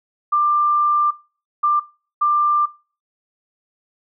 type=tone bursts at uneven times; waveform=sine; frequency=1188 Hz; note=D6; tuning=20 cents sharp; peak=-13 dBFS; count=3; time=0.32-1.11 / 1.63-1.8 / 2.21-2.66 s; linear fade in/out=10 ms; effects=noise-tail reverb RT60 0.4 s tail -23 dB re dry